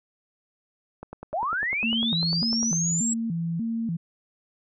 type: click train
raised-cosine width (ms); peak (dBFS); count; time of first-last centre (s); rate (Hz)
1; -23; 18; 1.03-2.73; 10
type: linear sweep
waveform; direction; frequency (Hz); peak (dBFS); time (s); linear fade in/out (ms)
sine; up; 570 to 7780; -24; 1.33-3.14; 10
type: tone with vibrato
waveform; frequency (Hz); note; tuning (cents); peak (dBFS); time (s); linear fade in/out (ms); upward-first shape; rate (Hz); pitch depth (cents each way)
sine; 195.3; G3; -6; -25; 1.83-3.97; 10; square; 1.7; 270
effects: none